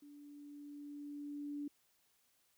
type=tone with level ramp; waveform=sine; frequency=290 Hz; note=D4; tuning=22 cents flat; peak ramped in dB=-54 to -39 dBFS; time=0.02-1.68 s; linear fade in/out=5 ms; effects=white hiss -75 dBFS RMS until 2.57 s